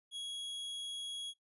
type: tone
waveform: 45% pulse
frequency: 3322 Hz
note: G#7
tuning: in tune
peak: -39 dBFS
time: 0.11-1.34 s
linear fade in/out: 50 ms
effects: noise-tail reverb RT60 0.1 s tail -18 dB re dry + resampled to 24000 Hz